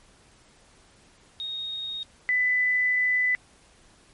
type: tone pair in turn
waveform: sine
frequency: 3729 / 1997.2 Hz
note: A#7 / B6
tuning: 0 / +19 cents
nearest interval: major seventh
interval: 1081 cents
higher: first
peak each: -30 / -20 dBFS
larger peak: second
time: 1.4-2.03 / 2.29-3.35 s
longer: second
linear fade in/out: 0 ms
effects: pink hiss -57 dBFS RMS until 4.13 s + MP3 48 kbps